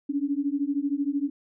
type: beating tone pair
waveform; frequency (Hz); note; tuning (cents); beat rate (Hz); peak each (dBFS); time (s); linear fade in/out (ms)
sine; 277.2 / 290.2; C#4 / D4; 0 / -21; 13; -27; 0.09-1.3; 10
effects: none